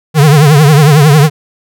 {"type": "tone with vibrato", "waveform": "square", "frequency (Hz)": 148.4, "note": "D3", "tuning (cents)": 18, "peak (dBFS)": -3, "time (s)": [0.14, 1.3], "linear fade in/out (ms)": 50, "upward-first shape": "triangle", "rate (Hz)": 11, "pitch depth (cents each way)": 150, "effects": []}